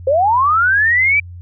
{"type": "linear sweep", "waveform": "sine", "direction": "up", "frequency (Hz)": [505, 2349], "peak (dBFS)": -10, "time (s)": [0.07, 1.2], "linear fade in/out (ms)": 5, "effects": ["added 88 Hz sine -30 dBFS peak until 1.41 s"]}